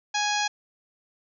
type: harmonic tone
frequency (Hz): 830.6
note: G#5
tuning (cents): 0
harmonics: 1 / 2 / 3 / 4 / 5 / 6 / 7 / 8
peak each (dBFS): -27 / -30 / -32 / -33 / -34 / -35 / -35 / -36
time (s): 0.14-0.48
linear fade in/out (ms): 10
effects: none